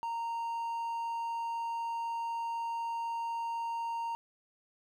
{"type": "tone with hard clipping", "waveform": "triangle", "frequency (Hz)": 926, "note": "A#5", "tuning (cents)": -12, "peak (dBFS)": -34, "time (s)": [0.03, 4.15], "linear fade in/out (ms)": 0, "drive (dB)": 6, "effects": []}